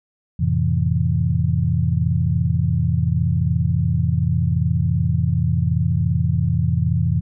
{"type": "chord", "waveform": "sine", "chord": "F major seventh", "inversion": "none", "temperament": "equal", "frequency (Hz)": [87.31, 110, 130.81, 164.81], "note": ["F2", "A2", "C3", "E3"], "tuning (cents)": [0, 0, 0, 0], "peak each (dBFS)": [-21, -23, -21, -21], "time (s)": [0.39, 7.21], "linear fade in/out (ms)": 10, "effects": []}